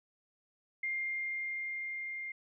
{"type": "tone with level ramp", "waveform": "sine", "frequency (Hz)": 2112, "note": "C7", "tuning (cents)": 16, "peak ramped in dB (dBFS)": [-32, -38], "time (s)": [0.83, 2.32], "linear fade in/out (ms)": 5, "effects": []}